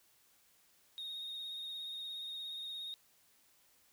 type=tone with vibrato; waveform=triangle; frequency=3720 Hz; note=A#7; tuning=4 cents flat; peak=-39 dBFS; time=0.98-2.94 s; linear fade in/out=0 ms; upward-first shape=triangle; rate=17 Hz; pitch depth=33 cents each way; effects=tanh soft clip ceiling -36 dBFS + white hiss -69 dBFS RMS until 3.92 s